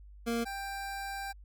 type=tone pair in turn; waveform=25% pulse; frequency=233.1 / 789 Hz; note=A#3 / G5; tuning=0 / +11 cents; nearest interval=octave + major sixth; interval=2111 cents; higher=second; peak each=-26 / -33 dBFS; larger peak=first; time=0.26-0.45 / 0.45-1.33 s; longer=second; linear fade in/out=20 ms; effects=added 50 Hz sine -49 dBFS peak until 1.44 s